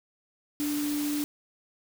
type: tone in noise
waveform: sine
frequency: 293.7 Hz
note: D4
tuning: in tune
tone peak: -27 dBFS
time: 0.6-1.24 s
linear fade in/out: 0 ms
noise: white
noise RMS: -37 dBFS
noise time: 0.6-1.24 s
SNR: +7 dB
effects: none